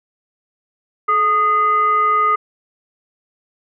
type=tone with frequency modulation; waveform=sine; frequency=1237 Hz; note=D#6; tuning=10 cents flat; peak=-12 dBFS; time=1.08-2.36 s; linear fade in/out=10 ms; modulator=807 Hz; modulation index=0.41; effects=none